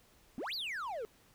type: exponential two-way sweep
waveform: triangle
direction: up then down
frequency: 213.4 to 4901 to 414.1 Hz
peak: -35 dBFS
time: 0.38-1.05 s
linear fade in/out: 0 ms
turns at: 0.54 s
effects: pink hiss -65 dBFS RMS until 1.34 s